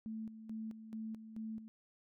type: tone with tremolo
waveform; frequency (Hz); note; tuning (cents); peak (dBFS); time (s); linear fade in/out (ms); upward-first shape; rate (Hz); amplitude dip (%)
sine; 220.5; A3; +4; -40; 0.06-1.68; 0; square; 2.3; 65
effects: none